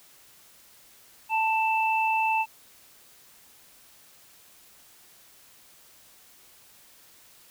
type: tone pair together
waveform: sine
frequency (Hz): 885 / 2652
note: A5 / E7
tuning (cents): +10 / +10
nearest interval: octave + perfect fifth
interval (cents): 1900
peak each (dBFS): -23 / -27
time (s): 1.29-2.46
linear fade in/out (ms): 50
effects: white hiss -55 dBFS RMS until 7.5 s